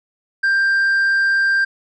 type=tone with tanh clipping; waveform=sine; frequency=1584 Hz; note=G6; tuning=18 cents sharp; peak=-14 dBFS; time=0.43-1.65 s; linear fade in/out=10 ms; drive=3 dB; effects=none